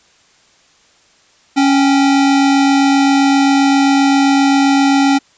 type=tone pair together; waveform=square; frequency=277.2 / 784 Hz; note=C#4 / G5; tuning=0 / 0 cents; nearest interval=octave + tritone; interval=1800 cents; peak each=-10 / -18 dBFS; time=1.56-5.19 s; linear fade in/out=20 ms; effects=white hiss -51 dBFS RMS until 5.37 s + resampled to 16000 Hz